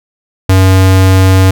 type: tone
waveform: square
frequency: 94.5 Hz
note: F#2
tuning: 37 cents sharp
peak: -4 dBFS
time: 0.49-1.51 s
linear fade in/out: 5 ms
effects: none